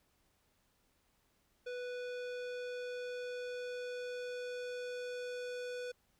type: tone with low-pass filter sweep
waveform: square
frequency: 493.9 Hz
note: B4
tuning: in tune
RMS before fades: -42 dBFS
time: 1.66-5.92 s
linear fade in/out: 10 ms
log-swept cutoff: 4000 to 6500 Hz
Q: 0.79
effects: pink hiss -75 dBFS RMS until 6.19 s

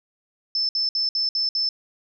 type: tone bursts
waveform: sine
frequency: 5274 Hz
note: E8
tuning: in tune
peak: -20 dBFS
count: 6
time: 0.55-1.69 s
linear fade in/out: 2 ms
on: 140 ms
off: 60 ms
effects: none

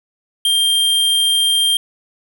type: tone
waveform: square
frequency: 3187 Hz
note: G7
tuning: 28 cents sharp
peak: -13 dBFS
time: 0.45-1.77 s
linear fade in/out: 2 ms
effects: none

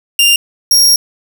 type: tone pair in turn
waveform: sawtooth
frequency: 2794 / 5588 Hz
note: F7 / F8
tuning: 0 / 0 cents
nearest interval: octave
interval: 1200 cents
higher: second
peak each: -3 dBFS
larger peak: neither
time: 0.19-0.36 / 0.71-0.96 s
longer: second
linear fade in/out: 2 ms
effects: none

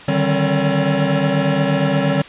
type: tone cluster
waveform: square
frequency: 147.3 / 155.8 / 192.9 / 267.7 / 565 Hz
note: D3 / D#3 / G3 / C4 / C#5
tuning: +6 / +3 / -28 / +40 / +33 cents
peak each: -22 dBFS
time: 0.08-2.22 s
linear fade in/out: 5 ms
effects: white hiss -37 dBFS RMS until 2.28 s + resampled to 8000 Hz

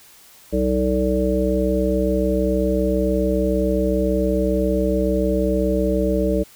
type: harmonic tone with a mistuned harmonic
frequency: 63.5 Hz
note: B1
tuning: 49 cents sharp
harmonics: 1 / 3 / 5 / 7 / 9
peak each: -23 / -23 / -23 / -23 / -23 dBFS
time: 0.52-6.44 s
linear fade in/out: 20 ms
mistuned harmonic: 9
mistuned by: +16 cents
effects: white hiss -48 dBFS RMS until 6.55 s

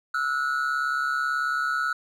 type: tone pair together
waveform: triangle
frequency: 1315.7 / 1454 Hz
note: E6 / F#6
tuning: -4 / -31 cents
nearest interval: major second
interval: 173 cents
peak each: -25 / -24 dBFS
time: 0.14-1.93 s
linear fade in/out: 5 ms
effects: none

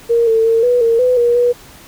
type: tone with pitch steps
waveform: sine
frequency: 467.1 / 448.5 / 454.8 / 490.1 / 459.7 / 502 / 477 / 485.3 Hz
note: A#4 / A4 / A#4 / B4 / A#4 / B4 / A#4 / B4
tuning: +3 / +33 / -43 / -13 / -24 / +28 / +40 / -30 cents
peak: -9 dBFS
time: 0.09-1.53 s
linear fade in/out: 20 ms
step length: 180 ms
effects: pink hiss -40 dBFS RMS until 1.87 s

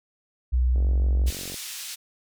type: tone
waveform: sine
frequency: 62.2 Hz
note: B1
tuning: 13 cents sharp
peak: -18 dBFS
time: 0.52-1.31 s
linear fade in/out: 20 ms
type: click train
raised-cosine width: 2 ms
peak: -26 dBFS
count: 37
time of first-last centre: 0.76-1.543 s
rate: 46 Hz
type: band-pass noise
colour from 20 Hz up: pink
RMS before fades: -36 dBFS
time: 1.26-1.96 s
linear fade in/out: 20 ms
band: 3200 to 14000 Hz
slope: 12 dB/octave
effects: none

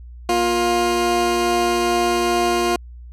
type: tone pair together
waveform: 20% pulse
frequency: 236 / 352.8 Hz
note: A#3 / F4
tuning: +22 / +18 cents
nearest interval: perfect fifth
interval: 696 cents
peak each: -20 / -12 dBFS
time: 0.29-2.76 s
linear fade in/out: 2 ms
effects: added 60 Hz sine -35 dBFS peak until 3.12 s + low-pass 11000 Hz 12 dB/octave

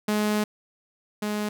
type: tone pair in turn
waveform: sawtooth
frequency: 210.9 / 209.7 Hz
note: G#3 / G#3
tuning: +27 / +17 cents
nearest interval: unison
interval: 10 cents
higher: first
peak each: -18 / -22 dBFS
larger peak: first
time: 0.08-0.44 / 1.22-1.49 s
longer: first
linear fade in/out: 5 ms
effects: none

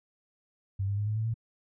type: tone with pitch steps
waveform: sine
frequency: 97.6 / 100.63 / 103.76 / 106.99 / 110.31 / 113.74 Hz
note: G2 / G2 / G#2 / A2 / A2 / A#2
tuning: -7 / +46 / -1 / -48 / +5 / -42 cents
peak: -27 dBFS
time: 0.79-1.342 s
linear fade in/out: 10 ms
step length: 92 ms
effects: none

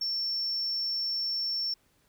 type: tone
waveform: triangle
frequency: 5430 Hz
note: F8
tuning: 50 cents flat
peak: -26 dBFS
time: 0.01-1.74 s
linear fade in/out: 5 ms
effects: tanh soft clip ceiling -24 dBFS + pink hiss -68 dBFS RMS until 2.08 s

